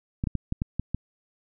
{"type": "clicks", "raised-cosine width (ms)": 5, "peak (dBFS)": -14, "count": 7, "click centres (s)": [0.239, 0.272, 0.353, 0.524, 0.619, 0.796, 0.946], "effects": []}